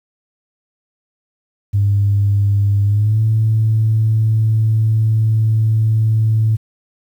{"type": "tone with pitch glide", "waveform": "sine", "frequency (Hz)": [101, 110.14], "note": ["G#2", "A2"], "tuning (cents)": [-48, 2], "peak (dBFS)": -10, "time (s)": [1.73, 6.57], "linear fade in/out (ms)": 20, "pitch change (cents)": 150, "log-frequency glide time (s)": [2.84, 3.21], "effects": ["tanh soft clip ceiling -6 dBFS", "8-bit"]}